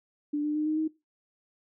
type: tone with pitch steps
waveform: sine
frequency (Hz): 294.3 / 299.3 / 304.3 / 309.5 / 314.7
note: D4 / D4 / D#4 / D#4 / D#4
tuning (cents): +4 / +33 / -38 / -9 / +20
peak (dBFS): -25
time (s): 0.33-0.88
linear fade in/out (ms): 10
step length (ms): 110
effects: noise-tail reverb RT60 0.2 s tail -17 dB re dry